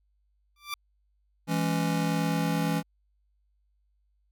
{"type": "tone with exponential growth", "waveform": "15% pulse", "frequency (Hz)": 1174.7, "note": "D6", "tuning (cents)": 0, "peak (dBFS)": -22, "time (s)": [0.56, 0.74], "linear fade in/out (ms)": 2, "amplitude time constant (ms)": 38}
{"type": "chord", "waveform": "square", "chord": "C# minor", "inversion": "first", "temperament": "just", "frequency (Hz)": [166.31, 207.9, 277.2], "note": ["E3", "G#3", "C#4"], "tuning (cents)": [16, 2, 0], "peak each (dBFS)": [-28, -33, -32], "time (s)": [1.47, 2.83], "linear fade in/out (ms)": 50}
{"effects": ["added 50 Hz sine -67 dBFS peak until 4.31 s"]}